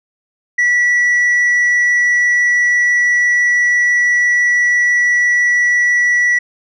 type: tone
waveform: sine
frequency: 1949 Hz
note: B6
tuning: 23 cents flat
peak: -7 dBFS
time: 0.58-6.39 s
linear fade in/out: 10 ms
effects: tanh soft clip ceiling -9 dBFS